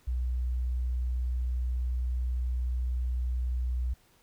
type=tone; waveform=sine; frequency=61.8 Hz; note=B1; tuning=2 cents sharp; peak=-27 dBFS; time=0.07-3.94 s; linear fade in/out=10 ms; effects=pink hiss -64 dBFS RMS until 4.22 s